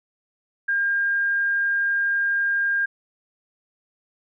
sine tone, 1608 Hz, G6, 44 cents sharp, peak -19 dBFS, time 0.68-2.86 s, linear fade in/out 10 ms, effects none

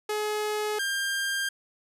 sawtooth tone pair in turn, 423.1 / 1597.4 Hz, G#4 / G6, +32 / +32 cents, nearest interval octave + major seventh, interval 2300 cents, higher second, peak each -23 dBFS, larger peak neither, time 0.09-0.79 / 0.79-1.49 s, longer neither, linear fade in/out 5 ms, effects resampled to 32000 Hz

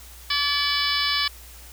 harmonic tone with a mistuned harmonic, 575 Hz, D5, 37 cents flat, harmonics 2 / 3 / 4 / 5 / 6 / 7 / 8 / 9, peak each -29 / -29 / -29 / -29 / -29 / -29 / -29 / -29 dBFS, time 0.3-1.28 s, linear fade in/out 5 ms, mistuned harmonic 5, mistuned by +61 cents, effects added 60 Hz sine -44 dBFS peak until 1.72 s + white hiss -46 dBFS RMS until 1.72 s

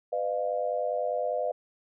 sine tone cluster, 502 / 607 / 697 Hz, B4 / D#5 / F5, +28 / -43 / -4 cents, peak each -31 / -30 / -32 dBFS, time 0.12-1.52 s, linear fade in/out 10 ms, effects none

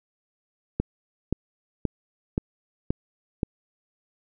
click train, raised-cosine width 3 ms, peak -10 dBFS, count 6, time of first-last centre 0.8-3.432 s, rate 1.9 Hz, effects none

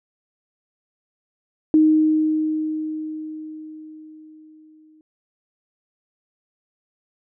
sine tone with exponential decay, 311.1 Hz, D#4, in tune, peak -10 dBFS, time 1.74-5.01 s, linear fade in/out 1 ms, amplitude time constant 710 ms, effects none

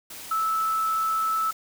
sine tone in noise, 1311 Hz, E6, 10 cents flat, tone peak -22 dBFS, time 0.31-1.51 s, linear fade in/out 5 ms, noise white, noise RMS -40 dBFS, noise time 0.1-1.53 s, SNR +15 dB, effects none

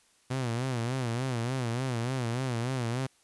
sawtooth tone with vibrato, 123.47 Hz, B2, in tune, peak -25 dBFS, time 0.3-3.07 s, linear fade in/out 10 ms, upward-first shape sine, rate 3.4 Hz, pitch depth 130 cents each way, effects white hiss -65 dBFS RMS until 3.23 s + resampled to 24000 Hz

